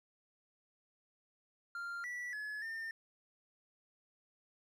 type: tone with pitch steps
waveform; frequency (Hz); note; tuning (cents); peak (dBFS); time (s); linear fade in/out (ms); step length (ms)
triangle; 1393 / 1955 / 1704 / 1808; F6 / B6 / G#6 / A6; -5 / -18 / +44 / +47; -38; 1.75-2.91; 2; 290
effects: none